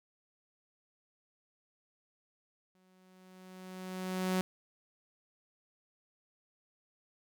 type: tone with exponential growth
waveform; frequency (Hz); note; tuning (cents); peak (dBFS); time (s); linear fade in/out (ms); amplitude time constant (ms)
sawtooth; 185.5; F#3; +5; -24; 2.75-4.41; 0; 360
effects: none